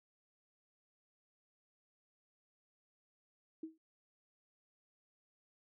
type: tone with exponential decay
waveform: sine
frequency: 320 Hz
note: D#4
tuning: 49 cents sharp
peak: -38 dBFS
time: 3.63-3.78 s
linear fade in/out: 5 ms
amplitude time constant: 32 ms
effects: none